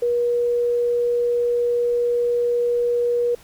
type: tone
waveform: sine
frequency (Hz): 480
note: B4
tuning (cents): -49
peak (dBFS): -17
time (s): 0.02-3.35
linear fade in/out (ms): 5
effects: pink hiss -49 dBFS RMS until 3.43 s